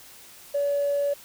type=tone with tanh clipping; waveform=triangle; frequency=570 Hz; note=C#5; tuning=48 cents sharp; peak=-21 dBFS; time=0.54-1.14 s; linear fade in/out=10 ms; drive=1 dB; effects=white hiss -48 dBFS RMS until 1.24 s